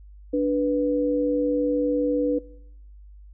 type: tone pair together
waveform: sine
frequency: 292.4 / 491.8 Hz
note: D4 / B4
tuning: -7 / -7 cents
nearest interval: major sixth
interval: 900 cents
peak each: -22 / -23 dBFS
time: 0.33-2.39 s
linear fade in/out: 10 ms
effects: noise-tail reverb RT60 0.8 s tail -22 dB re dry + added 50 Hz sine -43 dBFS peak until 3.33 s